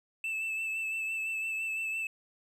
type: tone with vibrato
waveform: triangle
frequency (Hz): 2637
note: E7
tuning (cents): 0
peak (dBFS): -30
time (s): 0.24-2.07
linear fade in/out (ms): 2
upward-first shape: sine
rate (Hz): 5.9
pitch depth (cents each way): 24
effects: none